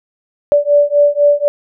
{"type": "beating tone pair", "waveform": "sine", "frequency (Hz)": [579, 583], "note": ["D5", "D5"], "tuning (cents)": [-25, -13], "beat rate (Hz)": 4, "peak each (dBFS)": -11, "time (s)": [0.52, 1.48], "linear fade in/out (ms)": 0, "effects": []}